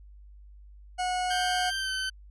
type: tone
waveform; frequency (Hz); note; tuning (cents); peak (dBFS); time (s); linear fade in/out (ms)
40% pulse; 730; F#5; -24; -26; 0.98-1.71; 20
type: tone with pitch glide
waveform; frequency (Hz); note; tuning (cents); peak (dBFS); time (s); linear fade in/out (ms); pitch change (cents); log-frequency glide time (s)
20% pulse; 1568 to 1531.3; G6 to G6; 0 to -41; -24; 1.3-2.1; 10; -41; 1.77-1.91
effects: added 50 Hz sine -47 dBFS peak until 2.3 s + resampled to 24000 Hz